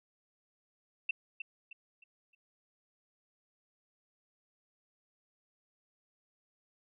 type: tone with echo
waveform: sine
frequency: 2687 Hz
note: E7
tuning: 33 cents sharp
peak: -28 dBFS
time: 1.09-1.11 s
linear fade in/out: 5 ms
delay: 310 ms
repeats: 4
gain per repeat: -9 dB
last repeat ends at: 2.35 s
effects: none